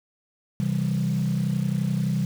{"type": "chord", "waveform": "sine", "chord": "C major", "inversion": "none", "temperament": "equal with one note detuned", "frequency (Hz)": [132.72, 164.81, 196], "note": ["C3", "E3", "G3"], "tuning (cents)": [25, 0, 0], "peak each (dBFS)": -25, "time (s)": [0.6, 2.25], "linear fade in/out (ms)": 0, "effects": ["tanh soft clip ceiling -16 dBFS", "7-bit"]}